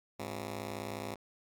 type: ring-modulated tone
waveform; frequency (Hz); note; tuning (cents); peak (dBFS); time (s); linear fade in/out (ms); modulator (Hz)
10% pulse; 154.1; D#3; -16; -27; 0.19-1.15; 10; 47.2
effects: Opus 48 kbps